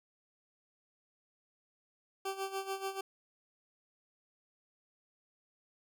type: tone with tremolo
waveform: 20% pulse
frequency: 387.7 Hz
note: G4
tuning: 19 cents flat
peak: -29 dBFS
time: 2.25-3.01 s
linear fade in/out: 5 ms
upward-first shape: sine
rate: 6.9 Hz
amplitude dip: 75%
effects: none